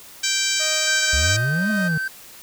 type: harmonic tone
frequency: 781 Hz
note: G5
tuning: 7 cents flat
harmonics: 2 / 3 / 4 / 5 / 6 / 7 / 8 / 9 / 10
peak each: -28 / -28 / -28 / -28 / -28 / -28 / -28 / -28 / -28 dBFS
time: 0.23-1.37 s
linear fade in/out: 10 ms
type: tone with tremolo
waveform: sawtooth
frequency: 623 Hz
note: D#5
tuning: 2 cents sharp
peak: -24 dBFS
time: 0.59-1.89 s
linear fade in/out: 20 ms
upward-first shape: sine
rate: 1.8 Hz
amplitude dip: 60%
type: tone with vibrato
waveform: triangle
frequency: 1552 Hz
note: G6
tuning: 18 cents flat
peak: -21 dBFS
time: 0.87-2.08 s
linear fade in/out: 5 ms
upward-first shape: sine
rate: 4.3 Hz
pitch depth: 10 cents each way
type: exponential two-way sweep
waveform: triangle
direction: up then down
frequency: 65.41 to 220 to 152.2 Hz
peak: -18 dBFS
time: 1.13-1.98 s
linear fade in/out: 5 ms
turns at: 1.7 s
effects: white hiss -43 dBFS RMS until 2.42 s